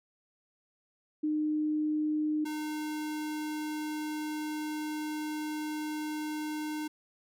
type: tone pair in turn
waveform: sine / square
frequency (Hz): 305 / 305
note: D#4 / D#4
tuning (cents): -34 / -34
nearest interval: unison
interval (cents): 0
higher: neither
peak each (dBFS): -27 / -34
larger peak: first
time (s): 1.23-2.45 / 2.45-6.88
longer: second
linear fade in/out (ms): 10
effects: none